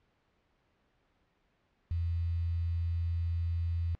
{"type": "tone with quantisation", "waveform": "sine", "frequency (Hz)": 84.6, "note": "E2", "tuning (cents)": 45, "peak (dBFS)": -29, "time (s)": [1.91, 3.95], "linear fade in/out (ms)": 0, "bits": 9, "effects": ["pink hiss -73 dBFS RMS until 3.99 s", "low-pass 3000 Hz 12 dB/octave"]}